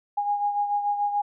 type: beating tone pair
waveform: sine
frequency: 819 / 825.9 Hz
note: G#5 / G#5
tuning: -24 / -10 cents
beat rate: 6.9 Hz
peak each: -23 / -31 dBFS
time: 0.17-1.22 s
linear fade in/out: 10 ms
effects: none